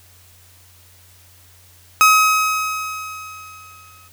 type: tone with exponential decay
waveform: 30% pulse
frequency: 1271 Hz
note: D#6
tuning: 36 cents sharp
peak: -5 dBFS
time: 2.01-4.08 s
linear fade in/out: 0 ms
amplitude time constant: 450 ms
effects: added 90 Hz sine -50 dBFS peak until 4.12 s + white hiss -50 dBFS RMS until 4.12 s